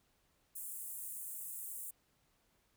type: high-pass noise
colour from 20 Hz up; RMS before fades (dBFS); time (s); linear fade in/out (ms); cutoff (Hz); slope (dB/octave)
pink; -45; 0.55-1.91; 10; 8100; 48
effects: pink hiss -75 dBFS RMS until 2.76 s